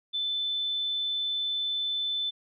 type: tone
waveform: sine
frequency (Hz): 3520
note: A7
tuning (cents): 0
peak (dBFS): -27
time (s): 0.13-2.31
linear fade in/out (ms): 20
effects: none